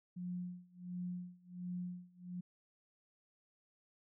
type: tone with tremolo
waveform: sine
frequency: 178.8 Hz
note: F3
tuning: 41 cents sharp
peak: -38 dBFS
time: 0.16-2.41 s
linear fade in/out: 10 ms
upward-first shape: sine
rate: 1.4 Hz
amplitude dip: 95%
effects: none